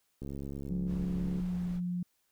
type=click train; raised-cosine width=3 ms; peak=-28 dBFS; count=83; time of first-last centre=0.22-1.4 s; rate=69.5 Hz
type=tone with pitch glide; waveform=sine; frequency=180 to 177.42 Hz; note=F#3 to F3; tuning=-47 to +28 cents; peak=-31 dBFS; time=0.7-2.03 s; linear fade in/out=5 ms; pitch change=-25 cents; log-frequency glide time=1.49-1.59 s
type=noise; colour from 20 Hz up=brown; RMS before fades=-44 dBFS; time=0.86-1.81 s; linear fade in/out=50 ms
effects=white hiss -75 dBFS RMS until 2.31 s